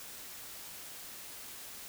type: silence
effects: white hiss -47 dBFS RMS until 1.88 s